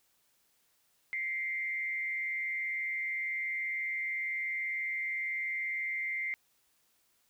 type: tone with frequency modulation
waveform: sine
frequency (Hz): 2093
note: C7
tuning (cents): 0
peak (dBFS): -32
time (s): 1.13-6.34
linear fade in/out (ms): 0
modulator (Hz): 149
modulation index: 0.48
effects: white hiss -72 dBFS RMS until 7.29 s